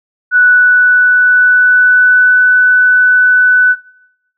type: tone with pitch glide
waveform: sine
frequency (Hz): 1480 to 1495.5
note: F#6 to F#6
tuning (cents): 0 to +18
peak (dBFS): -4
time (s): 0.31-3.76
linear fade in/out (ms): 50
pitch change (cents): +18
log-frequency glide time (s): 0.44-2.39
effects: noise-tail reverb RT60 0.9 s tail -21 dB re dry